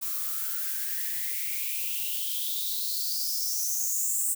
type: noise with high-pass filter sweep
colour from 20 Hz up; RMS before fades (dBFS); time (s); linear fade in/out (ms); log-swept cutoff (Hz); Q
violet; -30; 0.01-4.35; 20; 1100 to 8200; 7.8
effects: none

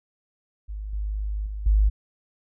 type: tone with level steps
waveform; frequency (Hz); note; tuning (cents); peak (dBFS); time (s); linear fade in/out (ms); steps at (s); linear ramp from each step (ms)
sine; 51.6; G#1; -10; -30 / -25 / -29 / -15; 0.68-1.9; 20; 0.93 / 1.46 / 1.66; 5
effects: none

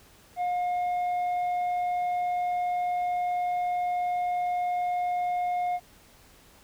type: tone with tanh clipping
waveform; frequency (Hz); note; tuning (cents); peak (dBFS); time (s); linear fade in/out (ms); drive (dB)
sine; 715; F5; +41; -26; 0.36-5.8; 50; 4
effects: pink hiss -56 dBFS RMS until 6.63 s

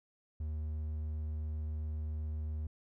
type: tone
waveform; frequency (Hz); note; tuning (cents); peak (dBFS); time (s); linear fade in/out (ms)
triangle; 76.9; D#2; -20; -33; 0.4-2.67; 5
effects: none

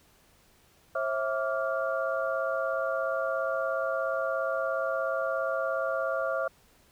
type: tone cluster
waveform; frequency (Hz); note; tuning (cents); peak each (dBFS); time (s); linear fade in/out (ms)
sine; 537 / 654 / 1161 / 1400; C5 / E5 / D6 / F6; +45 / -14 / -20 / +4; -31 / -31 / -35 / -34; 0.95-6.48; 5
effects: pink hiss -62 dBFS RMS until 6.91 s

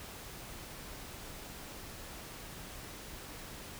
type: silence
effects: pink hiss -47 dBFS RMS until 3.79 s

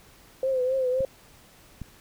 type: tone with vibrato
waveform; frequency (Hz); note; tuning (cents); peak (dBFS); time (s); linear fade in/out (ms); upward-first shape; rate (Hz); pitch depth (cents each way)
sine; 517; C5; -21; -22; 0.43-1.05; 2; triangle; 3.8; 69
type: clicks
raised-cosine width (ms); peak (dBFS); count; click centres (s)
5; -23; 2; 1.006 / 1.817
effects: pink hiss -54 dBFS RMS until 2 s

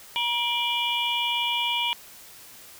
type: tone cluster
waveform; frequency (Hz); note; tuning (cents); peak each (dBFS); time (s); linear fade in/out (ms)
sine; 951 / 2367 / 2915 / 3198 / 3436; A#5 / D7 / F#7 / G7 / A7; +34 / +13 / -26 / +34 / -42; -29 / -29 / -28 / -32 / -32; 0.16-1.93; 0
effects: white hiss -47 dBFS RMS until 2.79 s

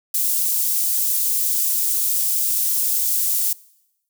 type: high-pass noise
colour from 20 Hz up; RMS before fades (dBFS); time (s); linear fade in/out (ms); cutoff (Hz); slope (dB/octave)
white; -20; 0.14-3.53; 5; 8300; 12
effects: noise-tail reverb RT60 0.9 s tail -23 dB re dry

